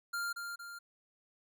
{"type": "tone with echo", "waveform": "square", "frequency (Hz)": 1396.9, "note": "F6", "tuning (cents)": 0, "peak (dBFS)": -35, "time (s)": [0.13, 0.33], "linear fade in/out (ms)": 10, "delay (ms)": 230, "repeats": 2, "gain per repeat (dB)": -5, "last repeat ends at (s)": 0.79, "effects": []}